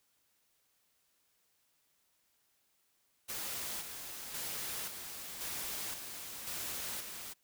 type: noise with tremolo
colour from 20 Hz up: white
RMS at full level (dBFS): -40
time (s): 3.28-7.34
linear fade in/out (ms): 20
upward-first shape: square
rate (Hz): 0.94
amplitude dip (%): 45
effects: white hiss -75 dBFS RMS until 7.43 s